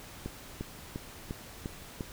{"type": "click train", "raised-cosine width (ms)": 3, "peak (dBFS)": -22, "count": 6, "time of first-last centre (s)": [0.26, 2.008], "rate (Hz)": 2.86, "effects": ["pink hiss -48 dBFS RMS until 2.12 s"]}